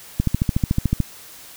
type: click train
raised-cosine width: 5 ms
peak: -5 dBFS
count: 12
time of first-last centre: 0.2-1.003 s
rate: 13.7 Hz
effects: white hiss -42 dBFS RMS until 1.56 s